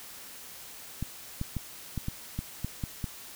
clicks, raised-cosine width 5 ms, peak -19 dBFS, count 9, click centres 1.026 / 1.414 / 1.567 / 1.977 / 2.084 / 2.39 / 2.646 / 2.838 / 3.042 s, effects white hiss -46 dBFS RMS until 3.35 s

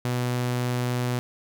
sawtooth tone, 123.47 Hz, B2, in tune, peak -20 dBFS, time 0.05-1.19 s, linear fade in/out 0 ms, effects none

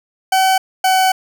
40% pulse tone pair in turn, 760 / 753.9 Hz, F#5 / F#5, +46 / +32 cents, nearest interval unison, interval 14 cents, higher first, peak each -10 dBFS, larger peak neither, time 0.32-0.58 / 0.84-1.12 s, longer second, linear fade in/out 5 ms, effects none

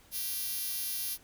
5% pulse tone with high-pass filter, 392 Hz, G4, in tune, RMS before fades -35 dBFS, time 0.11-1.18 s, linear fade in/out 50 ms, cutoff 9400 Hz, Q 0.54, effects pink hiss -60 dBFS RMS until 1.23 s

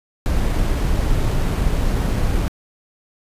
brown noise with sample-and-hold, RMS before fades -18 dBFS, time 0.26-2.48 s, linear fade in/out 0 ms, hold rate 11025 Hz, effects resampled to 32000 Hz

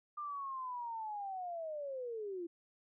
sine linear sweep, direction down, 1203 to 331.3 Hz, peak -39 dBFS, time 0.17-2.47 s, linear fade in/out 10 ms, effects none

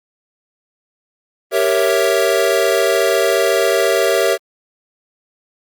square chord, G diminished seventh, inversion none, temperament equal, 392 / 466.2 / 554.4 / 659.3 Hz, G4 / Bb4 / Db5 / Fb5, 0 / 0 / 0 / 0 cents, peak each -19 dBFS, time 1.51-4.38 s, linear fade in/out 50 ms, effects Opus 32 kbps

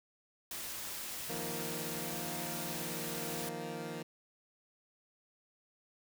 white noise, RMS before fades -42 dBFS, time 0.51-3.49 s, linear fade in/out 2 ms
15% pulse chord, Eb suspended second, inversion none, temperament equal, 155.56 / 174.61 / 233.1 Hz, Eb3 / F3 / Bb3, 0 / 0 / 0 cents, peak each -38 dBFS, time 1.29-4.03 s, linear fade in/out 10 ms
effects none

